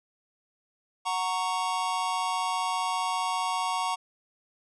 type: chord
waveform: square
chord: F# major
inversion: none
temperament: just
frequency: 740 / 925 / 1110 Hz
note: F#5 / A#5 / C#6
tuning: 0 / -14 / +2 cents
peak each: -33 / -31 / -32 dBFS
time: 1.05-3.96 s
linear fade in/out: 20 ms
effects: resampled to 24000 Hz